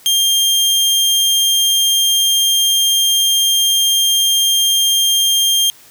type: tone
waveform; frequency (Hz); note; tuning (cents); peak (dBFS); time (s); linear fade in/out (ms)
sawtooth; 3198; G7; +34; -8; 0.06-5.7; 0
effects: white hiss -44 dBFS RMS until 5.9 s